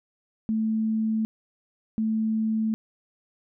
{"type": "tone pair in turn", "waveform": "sine", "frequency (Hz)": [220, 220], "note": ["A3", "A3"], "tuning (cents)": [0, 0], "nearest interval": "unison", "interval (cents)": 0, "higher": "neither", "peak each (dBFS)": -22, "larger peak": "neither", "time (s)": [[0.49, 1.25], [1.98, 2.74]], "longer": "neither", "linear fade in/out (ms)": 0, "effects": []}